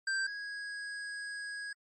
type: tone pair in turn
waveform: square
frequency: 1574 / 1653.8 Hz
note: G6 / G#6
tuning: +7 / -8 cents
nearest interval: minor second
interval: 85 cents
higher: second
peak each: -31 / -39 dBFS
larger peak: first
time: 0.07-0.27 / 0.27-1.73 s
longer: second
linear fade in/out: 5 ms
effects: MP3 32 kbps